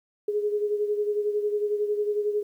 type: beating tone pair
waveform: sine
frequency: 415.3 / 426.3 Hz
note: G#4 / G#4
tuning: 0 / +45 cents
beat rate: 11 Hz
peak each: -24 / -31 dBFS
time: 0.28-2.43 s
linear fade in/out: 5 ms
effects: 10-bit